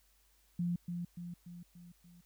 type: tone with echo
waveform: sine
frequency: 174.1 Hz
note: F3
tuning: 5 cents flat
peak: -31 dBFS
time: 0.59-0.76 s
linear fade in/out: 5 ms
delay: 290 ms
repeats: 5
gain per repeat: -5 dB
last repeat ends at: 2.21 s
effects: added 50 Hz sine -70 dBFS peak until 2.25 s + white hiss -71 dBFS RMS until 2.25 s